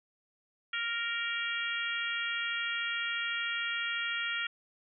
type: harmonic tone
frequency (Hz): 466.2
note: A#4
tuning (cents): 0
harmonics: 3 / 4 / 5 / 6 / 7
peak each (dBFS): -36 / -37 / -38 / -39 / -39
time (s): 0.73-4.47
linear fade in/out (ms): 5
effects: none